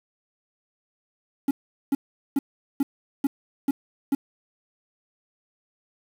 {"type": "tone bursts", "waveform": "triangle", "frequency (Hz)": 277.2, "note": "C#4", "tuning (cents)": 0, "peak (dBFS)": -16, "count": 7, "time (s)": [1.48, 4.15], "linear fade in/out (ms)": 5, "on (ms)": 30, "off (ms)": 410, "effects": ["7-bit"]}